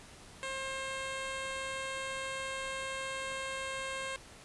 10% pulse tone, 533 Hz, C5, 32 cents sharp, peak -28 dBFS, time 0.43-4.16 s, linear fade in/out 0 ms, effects pink hiss -53 dBFS RMS until 4.44 s + resampled to 24000 Hz

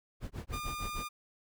brown noise with tremolo, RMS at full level -37 dBFS, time 0.2-1.06 s, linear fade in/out 50 ms, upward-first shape sine, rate 6.6 Hz, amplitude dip 100%
sawtooth tone, 1209 Hz, D6, 50 cents sharp, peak -34 dBFS, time 0.52-1.09 s, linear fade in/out 20 ms
effects none

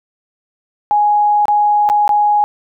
sine tone with dropouts, 832 Hz, G#5, 3 cents sharp, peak -9 dBFS, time 0.91-2.44 s, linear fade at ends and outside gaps 0 ms, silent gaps 1.455-1.482 / 1.89-1.899 / 2.078-2.092 s, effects none

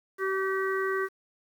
harmonic tone, 384 Hz, G4, 36 cents flat, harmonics 1 / 3 / 4 / 5, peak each -28 / -33 / -34 / -35 dBFS, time 0.18-1.09 s, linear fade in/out 50 ms, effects 9-bit

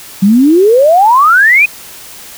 sine exponential sweep, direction up, 186.9 to 2540 Hz, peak -3 dBFS, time 0.22-1.66 s, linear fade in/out 10 ms, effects white hiss -31 dBFS RMS until 2.37 s

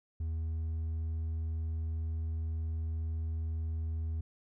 sine tone with hard clipping, 80.5 Hz, E2, 41 cents flat, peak -33 dBFS, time 0.2-4.21 s, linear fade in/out 5 ms, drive 2 dB, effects none

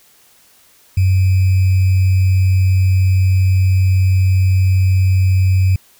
sine tone with sample-and-hold, 93.7 Hz, F#2, 22 cents sharp, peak -9 dBFS, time 0.97-5.76 s, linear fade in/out 5 ms, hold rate 2450 Hz, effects white hiss -50 dBFS RMS until 5.99 s

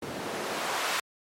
white noise with band-pass filter sweep, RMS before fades -32 dBFS, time 0.02-1 s, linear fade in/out 5 ms, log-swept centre 220 to 1300 Hz, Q 0.76, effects high-pass 100 Hz 12 dB/octave + MP3 64 kbps

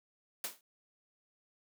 white noise with exponential decay, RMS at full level -34 dBFS, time 0.44-0.61 s, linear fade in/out 2 ms, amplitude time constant 36 ms, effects high-pass 200 Hz 12 dB/octave

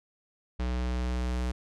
square tone with low-pass filter sweep, 61.74 Hz, B1, in tune, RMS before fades -30 dBFS, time 0.59-1.52 s, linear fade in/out 10 ms, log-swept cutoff 4800 to 8500 Hz, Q 0.8, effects none

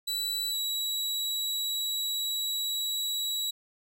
sawtooth tone with pitch glide, 3951 to 3894 Hz, B7 to B7, 0 to -25 cents, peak -26 dBFS, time 0.07-3.51 s, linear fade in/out 10 ms, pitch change -25 cents, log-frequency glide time 0.51-0.57 s, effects none

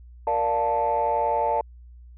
sine chord, Bb major seventh, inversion none, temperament equal, 466.2 / 587.3 / 698.5 / 880 Hz, Bb4 / D5 / F5 / A5, 0 / 0 / 0 / 0 cents, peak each -28 / -26 / -27 / -22 dBFS, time 0.27-1.61 s, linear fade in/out 2 ms, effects tanh soft clip ceiling -14 dBFS + added 60 Hz sine -43 dBFS peak until 2.17 s

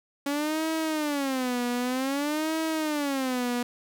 sawtooth tone with vibrato, 279.2 Hz, C#4, 13 cents sharp, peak -22 dBFS, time 0.26-3.63 s, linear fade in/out 5 ms, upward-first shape sine, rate 0.53 Hz, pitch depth 240 cents each way, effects 10-bit

